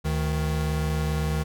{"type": "tone pair together", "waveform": "square", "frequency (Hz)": [73.62, 156], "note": ["D2", "D#3"], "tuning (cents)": [5, 5], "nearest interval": "octave + minor second", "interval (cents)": 1300, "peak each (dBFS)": -27, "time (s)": [0.04, 1.44], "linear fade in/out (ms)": 20, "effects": []}